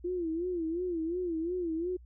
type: tone with vibrato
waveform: sine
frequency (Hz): 341.9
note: F4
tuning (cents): -37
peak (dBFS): -30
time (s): 0.04-1.97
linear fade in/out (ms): 10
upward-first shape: sine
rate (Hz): 2.8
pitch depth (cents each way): 120
effects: added 60 Hz sine -50 dBFS peak until 2.05 s